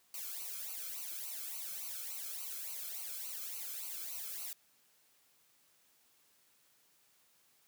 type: noise with flanger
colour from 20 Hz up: blue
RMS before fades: -43 dBFS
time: 0.14-4.53 s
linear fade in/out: 2 ms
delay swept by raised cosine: 0.57 to 1.09 ms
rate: 3.5 Hz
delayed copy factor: -0.85
effects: white hiss -70 dBFS RMS until 7.67 s + high-pass 100 Hz 12 dB/octave